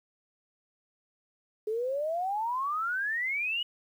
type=exponential sweep; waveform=sine; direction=up; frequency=419.7 to 2960 Hz; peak=-28 dBFS; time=1.67-3.63 s; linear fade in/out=5 ms; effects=10-bit